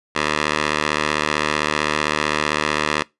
10% pulse tone with band-pass filter, 75.6 Hz, D#2, 49 cents flat, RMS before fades -21 dBFS, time 0.15-3.03 s, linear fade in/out 10 ms, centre 2100 Hz, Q 0.7, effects noise-tail reverb RT60 0.2 s tail -22 dB re dry + resampled to 24000 Hz

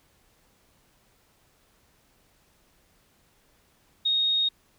sine tone, 3729 Hz, A#7, in tune, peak -21 dBFS, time 4.05-4.49 s, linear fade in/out 10 ms, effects pink hiss -64 dBFS RMS until 4.78 s

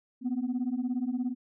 sine beating tone pair, 240 / 257 Hz, B3 / C4, -49 / -31 cents, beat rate 17 Hz, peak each -30 / -29 dBFS, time 0.21-1.35 s, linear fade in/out 50 ms, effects tanh soft clip ceiling -24 dBFS

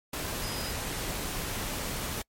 sine tone in noise, 4978 Hz, D#8, in tune, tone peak -40 dBFS, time 0.43-0.71 s, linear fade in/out 5 ms, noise pink, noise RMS -34 dBFS, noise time 0.13-2.22 s, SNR -9 dB, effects noise-tail reverb RT60 0.1 s tail -26 dB re dry + MP3 64 kbps

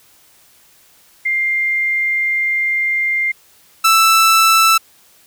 sine / sawtooth tone pair in turn, 2100 / 1322.9 Hz, C7 / E6, +6 / +6 cents, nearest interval minor sixth, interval 800 cents, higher first, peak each -14 / -5 dBFS, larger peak second, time 1.25-3.32 / 3.84-4.78 s, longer first, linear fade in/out 10 ms, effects white hiss -50 dBFS RMS until 5.26 s

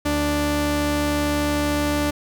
sawtooth tone pair together, 73.42 / 293.7 Hz, D2 / D4, 0 / 0 cents, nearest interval 2 octaves, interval 2400 cents, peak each -22 / -16 dBFS, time 0.05-2.11 s, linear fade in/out 10 ms, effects none

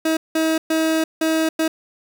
30% pulse tone bursts at uneven times, 319.7 Hz, D#4, 47 cents sharp, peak -14 dBFS, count 5, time 0.05-0.17 / 0.35-0.58 / 0.7-1.04 / 1.21-1.49 / 1.59-1.68 s, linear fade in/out 5 ms, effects none

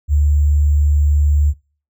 sine tone with sample-and-hold, 73.42 Hz, D2, in tune, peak -10 dBFS, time 0.08-1.54 s, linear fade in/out 50 ms, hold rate 7350 Hz, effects noise-tail reverb RT60 0.4 s tail -24 dB re dry

